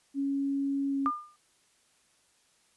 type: tone with pitch glide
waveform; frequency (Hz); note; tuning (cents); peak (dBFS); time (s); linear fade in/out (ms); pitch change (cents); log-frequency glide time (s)
sine; 277.2 to 274.8; C#4 to C#4; 0 to -15; -27; 0.14-1.11; 50; -15; 0.89-0.98
type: tone with exponential decay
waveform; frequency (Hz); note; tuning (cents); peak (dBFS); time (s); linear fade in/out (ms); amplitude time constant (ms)
sine; 1205; D6; +44; -22; 1.06-1.36; 0; 64
effects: white hiss -67 dBFS RMS until 2.76 s + resampled to 24000 Hz